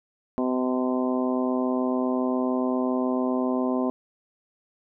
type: harmonic tone with a mistuned harmonic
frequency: 127.2 Hz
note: C3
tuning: 48 cents flat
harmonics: 2 / 3 / 4 / 5 / 6 / 7 / 8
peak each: -24 / -30 / -33 / -31 / -38 / -38 / -35 dBFS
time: 0.38-3.9 s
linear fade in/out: 0 ms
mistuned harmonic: 8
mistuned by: +24 cents
effects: none